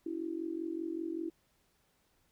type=tone with amplitude modulation; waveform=sine; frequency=329.6 Hz; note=E4; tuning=in tune; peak=-31 dBFS; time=0.06-1.3 s; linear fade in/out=5 ms; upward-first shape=sine; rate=45.2 Hz; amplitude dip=85%; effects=pink hiss -73 dBFS RMS until 2.31 s